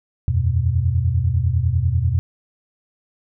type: chord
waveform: sine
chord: E suspended second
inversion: none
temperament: equal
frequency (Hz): 82.41 / 92.5 / 123.47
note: E2 / F#2 / B2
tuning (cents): 0 / 0 / 0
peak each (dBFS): -20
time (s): 0.28-2.19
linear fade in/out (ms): 0
effects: none